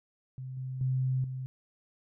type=tone with level steps; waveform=sine; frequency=130 Hz; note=C3; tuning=11 cents flat; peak=-37 / -34 / -26 / -34 dBFS; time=0.38-1.46 s; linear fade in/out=0 ms; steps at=0.57 / 0.81 / 1.24 s; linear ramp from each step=2 ms; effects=none